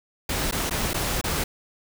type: noise with dropouts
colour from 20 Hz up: pink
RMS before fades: -26 dBFS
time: 0.29-1.44 s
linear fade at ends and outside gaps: 5 ms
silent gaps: 0.512-0.523 / 0.697-0.708 / 0.934-0.942 / 1.213-1.239 s
effects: none